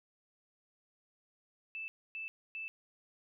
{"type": "tone bursts", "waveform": "sine", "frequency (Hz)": 2637, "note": "E7", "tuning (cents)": 0, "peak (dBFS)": -39, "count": 3, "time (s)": [1.75, 2.68], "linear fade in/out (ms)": 0, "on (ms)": 130, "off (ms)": 270, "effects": []}